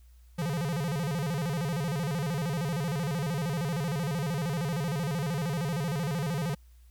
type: tone with vibrato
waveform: square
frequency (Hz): 155.7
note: D#3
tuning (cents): +2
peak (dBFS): -29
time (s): 0.38-6.55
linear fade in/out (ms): 10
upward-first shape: square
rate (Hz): 13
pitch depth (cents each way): 190
effects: added 60 Hz sine -52 dBFS peak until 6.9 s + white hiss -69 dBFS RMS until 6.9 s